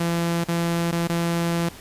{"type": "tone with dropouts", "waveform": "sawtooth", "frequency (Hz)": 169.5, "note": "E3", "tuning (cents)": 49, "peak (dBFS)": -17, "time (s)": [0, 1.69], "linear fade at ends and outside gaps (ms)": 5, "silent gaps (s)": [[0.441, 0.484], [0.914, 0.924], [1.074, 1.094]], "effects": ["pink hiss -43 dBFS RMS until 1.8 s", "resampled to 32000 Hz"]}